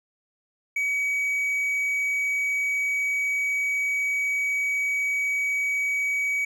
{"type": "tone", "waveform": "triangle", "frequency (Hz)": 2268, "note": "C#7", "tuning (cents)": 39, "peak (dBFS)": -21, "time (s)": [0.76, 6.45], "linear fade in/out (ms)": 5, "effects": []}